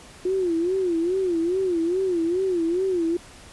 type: tone with vibrato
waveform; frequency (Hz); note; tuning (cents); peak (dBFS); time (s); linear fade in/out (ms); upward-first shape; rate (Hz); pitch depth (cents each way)
sine; 355.1; F4; +29; -20; 0.25-3.17; 5; sine; 2.4; 140
effects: pink hiss -46 dBFS RMS until 3.52 s + resampled to 24000 Hz